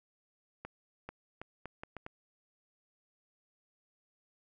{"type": "accelerating click train", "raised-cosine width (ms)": 0.5, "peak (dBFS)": -27, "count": 7, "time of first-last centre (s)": [0.65, 2.064], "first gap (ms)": 440, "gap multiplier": 0.74, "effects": []}